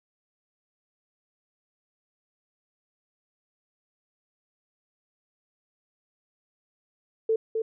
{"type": "tone with echo", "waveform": "sine", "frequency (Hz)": 445, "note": "A4", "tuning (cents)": 20, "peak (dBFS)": -20, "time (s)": [7.29, 7.36], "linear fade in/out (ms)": 5, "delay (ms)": 260, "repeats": 1, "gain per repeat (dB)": -4, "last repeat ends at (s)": 7.62, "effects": []}